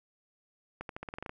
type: accelerating click train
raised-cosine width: 0.5 ms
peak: -24 dBFS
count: 10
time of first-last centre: 0.81-1.294 s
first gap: 82 ms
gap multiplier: 0.89
effects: none